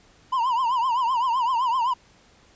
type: tone with vibrato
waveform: triangle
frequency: 982 Hz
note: B5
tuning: 10 cents flat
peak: -18 dBFS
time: 0.32-1.94 s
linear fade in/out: 10 ms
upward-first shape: triangle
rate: 7.8 Hz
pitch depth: 160 cents each way
effects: pink hiss -56 dBFS RMS until 2.55 s + resampled to 16000 Hz